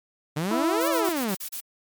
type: exponential two-way sweep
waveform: sawtooth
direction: up then down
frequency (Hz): 143.2 to 604 to 178.8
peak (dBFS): -21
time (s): 0.36-1.35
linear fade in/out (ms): 10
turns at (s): 0.89
type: harmonic tone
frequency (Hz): 329.6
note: E4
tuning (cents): 0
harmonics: 1 / 2 / 3 / 4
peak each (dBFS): -26 / -29 / -31 / -32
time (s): 0.51-1.09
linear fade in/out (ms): 2
type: noise bursts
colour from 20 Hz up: blue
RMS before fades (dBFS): -34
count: 7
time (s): 0.8-1.608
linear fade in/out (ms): 10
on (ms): 88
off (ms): 32
effects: MP3 96 kbps